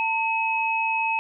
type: tone pair together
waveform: sine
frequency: 898.8 / 2560 Hz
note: A5 / D#7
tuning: +37 / +49 cents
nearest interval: octave + tritone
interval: 1812 cents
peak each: -24 dBFS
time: 0-1.19 s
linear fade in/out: 0 ms
effects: none

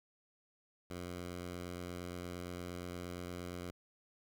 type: tone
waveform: 10% pulse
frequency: 88.6 Hz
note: F2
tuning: 25 cents sharp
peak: -34 dBFS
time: 0.9-3.71 s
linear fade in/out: 5 ms
effects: none

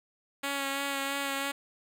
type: tone with vibrato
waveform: 5% pulse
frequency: 277.2 Hz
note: C#4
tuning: in tune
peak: -19 dBFS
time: 0.43-1.52 s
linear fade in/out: 10 ms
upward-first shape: sine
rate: 3 Hz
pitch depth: 19 cents each way
effects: none

